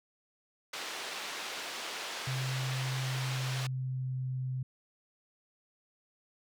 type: band-pass noise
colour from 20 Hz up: white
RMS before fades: -40 dBFS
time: 0.73-3.67 s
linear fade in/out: 5 ms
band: 360 to 4100 Hz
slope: 12 dB/octave
type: tone with pitch glide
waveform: sine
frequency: 130.81 to 129.16 Hz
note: C3 to C3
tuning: 0 to -22 cents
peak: -32 dBFS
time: 2.27-4.63 s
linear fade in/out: 5 ms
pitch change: -22 cents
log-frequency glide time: 2.96-4.2 s
effects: none